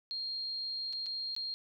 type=tone with dropouts; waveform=sine; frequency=4222 Hz; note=C8; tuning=15 cents sharp; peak=-35 dBFS; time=0.11-1.54 s; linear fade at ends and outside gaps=0 ms; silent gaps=0.927-0.932 / 1.06-1.065 / 1.35-1.364 s; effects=none